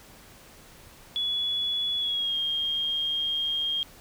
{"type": "tone with pitch glide", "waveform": "sine", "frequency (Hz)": [3397, 3227], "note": ["G#7", "G7"], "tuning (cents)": [38, 50], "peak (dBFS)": -25, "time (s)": [1.16, 3.83], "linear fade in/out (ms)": 0, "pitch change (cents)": -88, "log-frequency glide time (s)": [1.98, 2.37], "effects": ["pink hiss -51 dBFS RMS until 4 s"]}